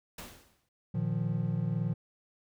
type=noise with exponential decay; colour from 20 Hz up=pink; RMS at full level=-41 dBFS; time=0.18-0.69 s; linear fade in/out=5 ms; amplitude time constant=110 ms
type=chord; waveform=triangle; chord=Bb suspended fourth; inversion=none; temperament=equal with one note detuned; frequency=116.54 / 152.98 / 174.61 Hz; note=Bb2 / Eb3 / F3; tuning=0 / -29 / 0 cents; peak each=-31 dBFS; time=0.94-1.94 s; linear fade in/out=10 ms
effects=none